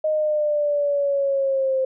sine exponential sweep, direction down, 622.3 to 523.3 Hz, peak -18 dBFS, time 0.04-1.85 s, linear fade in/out 5 ms, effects none

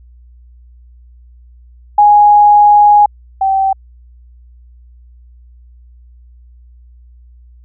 sine tone pair in turn, 829 / 774.1 Hz, G#5 / G5, -3 / -22 cents, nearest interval minor second, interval 119 cents, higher first, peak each -3 / -9 dBFS, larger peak first, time 1.98-3.06 / 3.41-3.73 s, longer first, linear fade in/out 5 ms, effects added 60 Hz sine -38 dBFS peak until 7.64 s

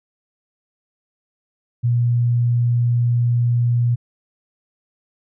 sine tone, 120 Hz, B2, 49 cents flat, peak -14 dBFS, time 1.83-3.96 s, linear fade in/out 20 ms, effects none

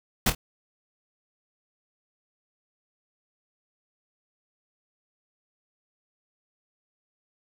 pink noise with echo, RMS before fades -21 dBFS, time 0.26-0.3 s, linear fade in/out 5 ms, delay 25 ms, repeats 2, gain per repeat -9 dB, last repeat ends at 0.35 s, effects none

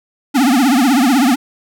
square tone with vibrato, 261.6 Hz, C4, in tune, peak -10 dBFS, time 0.34-1.36 s, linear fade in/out 20 ms, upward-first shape triangle, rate 16 Hz, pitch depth 240 cents each way, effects none

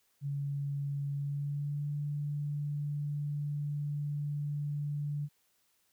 sine tone with pitch glide, 141.5 to 146.07 Hz, C#3 to D3, +36 to -9 cents, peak -32 dBFS, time 0.21-5.29 s, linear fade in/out 50 ms, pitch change +55 cents, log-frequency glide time 1.14-1.89 s, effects white hiss -73 dBFS RMS until 5.92 s

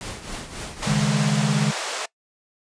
pink noise with tremolo, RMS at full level -31 dBFS, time 0.01-1.07 s, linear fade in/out 0 ms, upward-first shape triangle, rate 3.7 Hz, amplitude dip 70%
pink band-pass noise, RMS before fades -29 dBFS, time 0.82-2.06 s, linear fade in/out 10 ms, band 490 to 9000 Hz, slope 24 dB/octave
triangle chord, C# suspended second, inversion none, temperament equal, 138.59 / 155.56 / 207.7 Hz, C#3 / D#3 / G#3, 0 / 0 / 0 cents, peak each -21 dBFS, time 0.86-1.72 s, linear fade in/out 20 ms
effects noise-tail reverb RT60 0.1 s tail -21 dB re dry + resampled to 22050 Hz

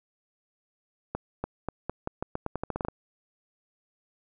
accelerating click train, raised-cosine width 1 ms, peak -16 dBFS, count 15, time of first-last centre 1.15-2.885 s, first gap 290 ms, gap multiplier 0.85, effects none

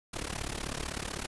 pink noise with amplitude modulation, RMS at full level -33 dBFS, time 0.13-1.27 s, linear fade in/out 10 ms, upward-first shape sine, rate 35.9 Hz, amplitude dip 90%, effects resampled to 24000 Hz

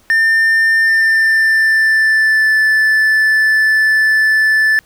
triangle tone with pitch glide, 1800 to 1750.8 Hz, A6 to A6, +39 to -9 cents, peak -7 dBFS, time 0.1-4.79 s, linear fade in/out 0 ms, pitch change -48 cents, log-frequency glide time 0.8-2.56 s, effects pink hiss -51 dBFS RMS until 4.85 s

